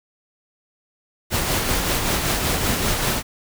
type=noise with tremolo; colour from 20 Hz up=pink; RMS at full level=-20 dBFS; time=1.3-3.23 s; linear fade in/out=50 ms; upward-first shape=sine; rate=5.2 Hz; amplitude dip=35%; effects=none